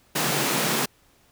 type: high-pass noise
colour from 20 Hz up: pink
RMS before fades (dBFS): -24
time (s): 0.15-0.86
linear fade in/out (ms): 10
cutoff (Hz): 130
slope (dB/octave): 96
effects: pink hiss -60 dBFS RMS until 1.31 s